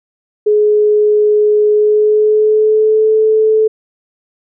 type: tone with pitch glide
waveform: sine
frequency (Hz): 421.2 to 435.8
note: G#4 to A4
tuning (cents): +24 to -17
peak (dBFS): -7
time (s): 0.46-3.68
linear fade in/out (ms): 10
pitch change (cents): +59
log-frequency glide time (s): 1.72-3.11
effects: none